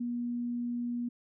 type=tone; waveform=sine; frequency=240.4 Hz; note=B3; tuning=46 cents flat; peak=-31 dBFS; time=0-1.09 s; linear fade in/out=10 ms; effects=none